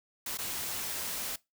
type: noise with dropouts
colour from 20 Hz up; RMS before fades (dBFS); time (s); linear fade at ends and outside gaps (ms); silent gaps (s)
white; -36; 0.26-1.36; 5; 0.374-0.385
effects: noise-tail reverb RT60 0.2 s tail -21 dB re dry